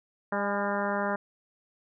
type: harmonic tone with a mistuned harmonic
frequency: 201.6 Hz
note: G3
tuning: 49 cents sharp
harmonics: 1 / 2 / 3 / 4 / 5 / 6 / 7 / 8 / 9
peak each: -33 / -36 / -32 / -35 / -35 / -38 / -36 / -38 / -41 dBFS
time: 0.32-1.16 s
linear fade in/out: 5 ms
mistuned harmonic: 4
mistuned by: +33 cents
effects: none